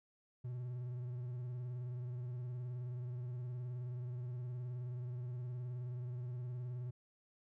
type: tone with vibrato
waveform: triangle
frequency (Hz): 123.47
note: B2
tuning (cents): 0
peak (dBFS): -38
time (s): 0.44-6.91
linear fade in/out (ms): 10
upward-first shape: sine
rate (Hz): 19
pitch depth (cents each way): 50
effects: none